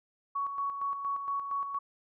sine tone with tremolo, 1118 Hz, C#6, 14 cents sharp, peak -29 dBFS, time 0.35-1.79 s, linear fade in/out 10 ms, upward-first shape square, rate 4.3 Hz, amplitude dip 50%, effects none

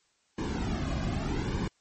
brown noise with flanger, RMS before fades -31 dBFS, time 0.38-1.68 s, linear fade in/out 5 ms, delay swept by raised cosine 1.5 to 2.25 ms, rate 0.83 Hz, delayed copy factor -0.75, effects white hiss -70 dBFS RMS until 1.8 s + MP3 32 kbps

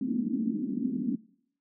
white band-pass noise, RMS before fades -30 dBFS, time 0.01-1.16 s, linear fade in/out 10 ms, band 210 to 270 Hz, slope 48 dB/octave, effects noise-tail reverb RT60 0.7 s tail -23 dB re dry

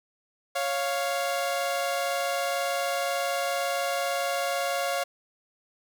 sawtooth tone pair together, 554.4 / 698.5 Hz, C#5 / F5, 0 / 0 cents, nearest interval major third, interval 400 cents, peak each -25 dBFS, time 0.55-5.04 s, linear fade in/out 10 ms, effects none

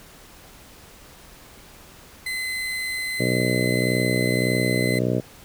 35% pulse tone, 2041 Hz, C7, 44 cents flat, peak -24 dBFS, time 2.26-4.99 s, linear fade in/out 5 ms
harmonic tone, 61.74 Hz, B1, in tune, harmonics 2 / 3 / 4 / 5 / 6 / 7 / 8 / 9 / 10, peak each -25 / -27 / -28 / -29 / -30 / -30 / -31 / -32 / -32 dBFS, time 3.19-5.21 s, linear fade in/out 20 ms
effects pink hiss -47 dBFS RMS until 5.44 s

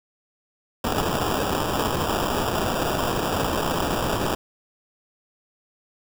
white noise with sample-and-hold, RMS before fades -24 dBFS, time 0.84-4.35 s, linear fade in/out 5 ms, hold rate 2100 Hz, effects none

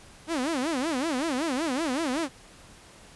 sawtooth tone with vibrato, 289 Hz, D4, 28 cents flat, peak -22 dBFS, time 0.27-2.29 s, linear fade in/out 50 ms, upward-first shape sine, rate 5.3 Hz, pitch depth 270 cents each way, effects pink hiss -51 dBFS RMS until 3.15 s + resampled to 24000 Hz

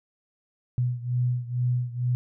sine beating tone pair, 122.8 / 125 Hz, B2 / B2, -9 / +21 cents, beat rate 2.2 Hz, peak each -25 / -28 dBFS, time 0.78-2.15 s, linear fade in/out 0 ms, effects none

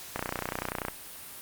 click train, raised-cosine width 0.5 ms, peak -15 dBFS, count 23, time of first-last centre 0.16-0.884 s, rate 30.4 Hz, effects white hiss -44 dBFS RMS until 1.41 s + Opus 48 kbps

